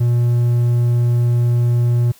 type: tone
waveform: triangle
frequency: 120 Hz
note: B2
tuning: 49 cents flat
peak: -10 dBFS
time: 0-2.12 s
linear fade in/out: 10 ms
effects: white hiss -48 dBFS RMS until 2.19 s